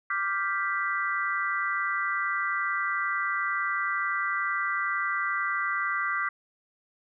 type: chord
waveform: sine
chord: G dominant seventh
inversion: second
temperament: equal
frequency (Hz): 1174.7 / 1396.9 / 1568 / 1975.5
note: D6 / F6 / G6 / B6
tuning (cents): 0 / 0 / 0 / 0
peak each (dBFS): -30 / -33 / -32 / -31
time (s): 0.1-6.29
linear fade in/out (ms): 5
effects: none